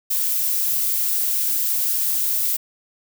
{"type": "noise", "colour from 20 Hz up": "violet", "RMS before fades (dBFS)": -21, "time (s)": [0.1, 2.57], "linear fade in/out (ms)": 10, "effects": []}